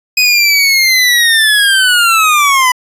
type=linear sweep; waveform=25% pulse; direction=down; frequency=2514 to 987.8 Hz; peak=-3 dBFS; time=0.17-2.72 s; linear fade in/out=5 ms; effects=resampled to 32000 Hz